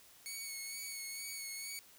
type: tone with vibrato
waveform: 10% pulse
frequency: 2217 Hz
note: C#7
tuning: in tune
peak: -33 dBFS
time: 0.26-1.79 s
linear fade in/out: 0 ms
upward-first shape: sine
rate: 2.2 Hz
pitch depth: 27 cents each way
effects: white hiss -61 dBFS RMS until 1.98 s